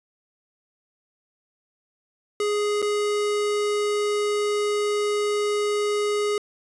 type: tone with dropouts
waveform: square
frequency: 415.3 Hz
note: G#4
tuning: in tune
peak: -22 dBFS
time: 2.4-6.38 s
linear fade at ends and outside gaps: 2 ms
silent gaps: 2.819-2.825 s
effects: resampled to 24000 Hz